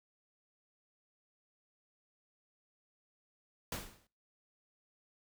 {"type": "noise with exponential decay", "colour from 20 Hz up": "pink", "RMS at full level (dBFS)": -36, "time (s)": [3.72, 4.07], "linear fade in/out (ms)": 2, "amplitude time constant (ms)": 76, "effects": ["noise-tail reverb RT60 0.4 s tail -23 dB re dry"]}